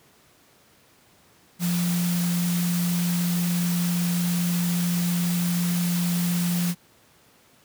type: tone in noise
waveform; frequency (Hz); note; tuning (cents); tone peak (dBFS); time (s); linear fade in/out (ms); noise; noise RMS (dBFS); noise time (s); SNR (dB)
sine; 174.61; F3; 0; -21; 1.59-6.75; 50; white; -32; 1.59-6.75; +8
effects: pink hiss -57 dBFS RMS until 7.64 s + high-pass 100 Hz 12 dB/octave